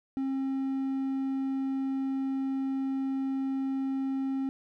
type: tone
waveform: triangle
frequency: 268.4 Hz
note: C4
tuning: 44 cents sharp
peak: -26 dBFS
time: 0.17-4.49 s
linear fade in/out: 0 ms
effects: none